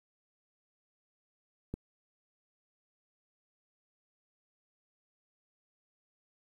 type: click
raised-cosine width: 3 ms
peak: -23 dBFS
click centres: 1.74 s
effects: 10-bit